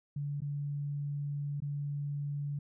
sine tone with dropouts, 143.9 Hz, D3, 35 cents flat, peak -33 dBFS, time 0.16-2.59 s, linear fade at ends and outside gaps 5 ms, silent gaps 0.405-0.418 / 1.603-1.62 s, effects none

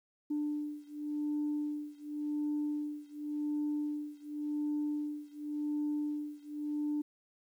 sine beating tone pair, 296.5 / 297.4 Hz, D4 / D4, +17 / +22 cents, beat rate 0.9 Hz, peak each -35 / -36 dBFS, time 0.3-7.02 s, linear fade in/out 10 ms, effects tanh soft clip ceiling -27 dBFS + 11-bit

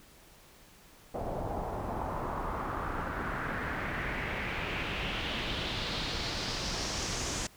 pink noise with low-pass filter sweep, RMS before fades -35 dBFS, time 1.14-7.47 s, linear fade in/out 5 ms, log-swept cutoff 670 to 7000 Hz, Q 2.7, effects pink hiss -57 dBFS RMS until 7.56 s

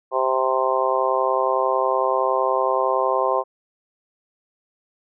harmonic tone, 130.81 Hz, C3, in tune, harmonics 3 / 4 / 5 / 6 / 7 / 8, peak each -26 / -23 / -25 / -27 / -26 / -23 dBFS, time 0.11-3.44 s, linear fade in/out 50 ms, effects none

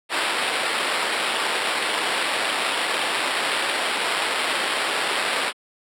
blue noise with sample-and-hold, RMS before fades -23 dBFS, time 0.09-5.53 s, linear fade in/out 50 ms, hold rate 6300 Hz, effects high-pass 400 Hz 12 dB/octave + low-pass 10000 Hz 12 dB/octave

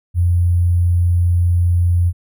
sine tone with sample-and-hold, 87.5 Hz, F2, 4 cents sharp, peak -11 dBFS, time 0.14-2.13 s, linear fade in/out 50 ms, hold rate 11025 Hz, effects none

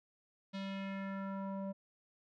square tone with low-pass filter sweep, 194.8 Hz, G3, 11 cents flat, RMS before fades -41 dBFS, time 0.53-1.73 s, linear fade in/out 20 ms, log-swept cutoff 4000 to 690 Hz, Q 2.2, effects none

